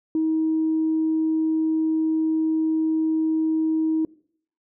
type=tone; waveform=sine; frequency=317.6 Hz; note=D#4; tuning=36 cents sharp; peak=-18 dBFS; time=0.15-4.05 s; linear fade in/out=2 ms; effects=noise-tail reverb RT60 0.6 s tail -22 dB re dry + tanh soft clip ceiling -14 dBFS